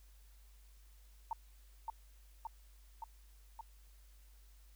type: tone with echo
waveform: sine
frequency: 901 Hz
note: A5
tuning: 41 cents sharp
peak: -35 dBFS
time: 1.31-1.33 s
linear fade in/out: 2 ms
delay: 570 ms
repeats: 4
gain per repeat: -2 dB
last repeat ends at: 3.61 s
effects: added 50 Hz sine -58 dBFS peak until 4.75 s + white hiss -70 dBFS RMS until 4.75 s